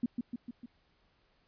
sine tone with echo, 240 Hz, B3, 49 cents flat, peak -26 dBFS, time 0.03-0.06 s, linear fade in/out 5 ms, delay 150 ms, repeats 4, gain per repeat -4 dB, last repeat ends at 0.66 s, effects pink hiss -71 dBFS RMS until 1.47 s + resampled to 11025 Hz

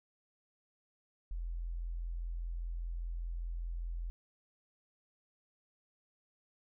sine tone, 42.5 Hz, F1, 46 cents flat, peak -36 dBFS, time 1.31-4.1 s, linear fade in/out 0 ms, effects none

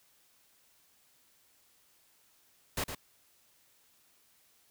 pink noise with echo, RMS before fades -33 dBFS, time 2.77-2.84 s, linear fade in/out 5 ms, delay 110 ms, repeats 1, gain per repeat -7 dB, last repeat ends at 2.95 s, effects white hiss -67 dBFS RMS until 4.7 s

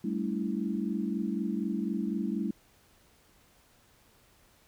sine chord, A dominant seventh, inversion third, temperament equal with one note detuned, 196 / 220 / 284.5 / 329.6 Hz, G3 / A3 / C#4 / E4, 0 / 0 / +45 / 0 cents, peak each -33 / -33 / -37 / -36 dBFS, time 0.04-2.51 s, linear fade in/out 5 ms, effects pink hiss -63 dBFS RMS until 4.67 s

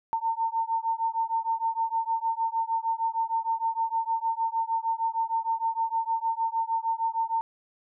sine beating tone pair, 903 / 909.5 Hz, A5 / A#5, +45 / -43 cents, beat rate 6.5 Hz, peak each -28 dBFS, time 0.13-7.41 s, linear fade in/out 0 ms, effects none

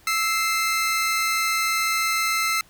sawtooth tone pair together, 1314.9 / 2093 Hz, E6 / C7, -5 / 0 cents, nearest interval minor sixth, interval 805 cents, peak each -20 dBFS, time 0.07-2.61 s, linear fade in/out 2 ms, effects pink hiss -54 dBFS RMS until 2.69 s

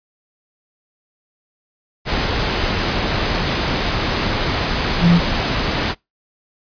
sine tone in noise, 171.8 Hz, F3, 28 cents flat, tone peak -9 dBFS, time 5-5.21 s, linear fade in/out 50 ms, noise pink, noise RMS -19 dBFS, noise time 2.05-5.95 s, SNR +7 dB, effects noise-tail reverb RT60 0.2 s tail -25 dB re dry + resampled to 11025 Hz

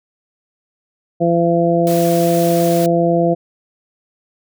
harmonic tone, 169.9 Hz, F3, 47 cents flat, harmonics 1 / 2 / 3 / 4, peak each -17 / -17 / -17 / -17 dBFS, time 1.2-3.35 s, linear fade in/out 20 ms
white noise, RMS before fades -28 dBFS, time 1.87-2.86 s, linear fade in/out 0 ms
effects none

